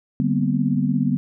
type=tone cluster; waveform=sine; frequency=147.1 / 192.9 / 236.2 / 253.3 Hz; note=D3 / G3 / A#3 / B3; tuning=+3 / -28 / +23 / +44 cents; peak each=-23 dBFS; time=0.2-1.17 s; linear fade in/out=0 ms; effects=none